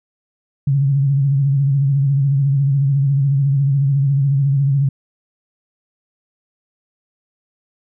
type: tone with vibrato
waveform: sine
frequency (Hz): 138.59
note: C#3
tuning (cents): 0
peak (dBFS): -12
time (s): 0.67-4.89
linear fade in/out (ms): 5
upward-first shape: sine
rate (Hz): 14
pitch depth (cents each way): 61
effects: none